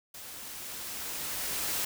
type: noise with level ramp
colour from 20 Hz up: white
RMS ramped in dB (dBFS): -45 to -31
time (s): 0.14-1.85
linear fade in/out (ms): 5
effects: none